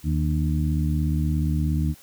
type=harmonic tone with a mistuned harmonic; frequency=77 Hz; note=D#2; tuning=17 cents flat; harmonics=1 / 2 / 3 / 4; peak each=-23 / -24 / -30 / -31 dBFS; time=0.03-1.95 s; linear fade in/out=50 ms; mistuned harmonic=4; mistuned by=-47 cents; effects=white hiss -51 dBFS RMS until 2.02 s